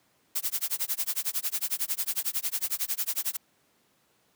blue noise with tremolo, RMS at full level -27 dBFS, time 0.35-3.37 s, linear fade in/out 10 ms, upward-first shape sine, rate 11 Hz, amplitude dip 100%, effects pink hiss -67 dBFS RMS until 4.35 s + high-pass 150 Hz 12 dB/octave

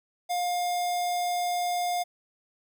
square tone with notch filter, 709 Hz, F5, 26 cents sharp, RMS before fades -28 dBFS, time 0.29-2.04 s, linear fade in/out 20 ms, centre 1600 Hz, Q 1, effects none

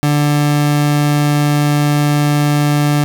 30% pulse tone, 146.83 Hz, D3, in tune, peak -8 dBFS, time 0.03-3.04 s, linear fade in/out 0 ms, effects none

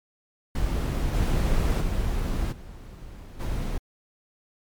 brown noise with level steps, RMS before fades -25 / -22 / -26 / -41 / -28 dBFS, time 0.55-3.78 s, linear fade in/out 5 ms, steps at 1.13 / 1.8 / 2.51 / 3.39 s, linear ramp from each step 20 ms, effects MP3 96 kbps

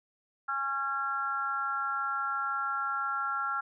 harmonic tone, 274.2 Hz, C#4, 19 cents flat, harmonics 3 / 4 / 5 / 6, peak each -39 / -40 / -30 / -41 dBFS, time 0.48-3.61 s, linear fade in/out 10 ms, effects none

